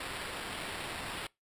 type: noise with sample-and-hold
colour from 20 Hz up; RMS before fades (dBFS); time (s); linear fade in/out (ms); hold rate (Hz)
white; -40; 0-1.27; 5; 6300
effects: noise-tail reverb RT60 0.2 s tail -23 dB re dry + resampled to 32000 Hz